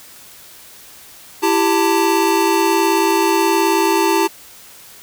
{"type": "tone cluster", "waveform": "square", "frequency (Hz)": [333.5, 392.2, 892], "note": ["E4", "G4", "A5"], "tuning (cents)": [20, 1, 23], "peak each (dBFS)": -18, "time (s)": [1.42, 4.28], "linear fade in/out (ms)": 20, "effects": ["white hiss -41 dBFS RMS until 5.02 s"]}